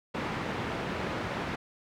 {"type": "band-pass noise", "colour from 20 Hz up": "pink", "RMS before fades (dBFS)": -34, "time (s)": [0.14, 1.56], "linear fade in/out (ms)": 10, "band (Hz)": [110, 2300], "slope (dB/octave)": 12, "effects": []}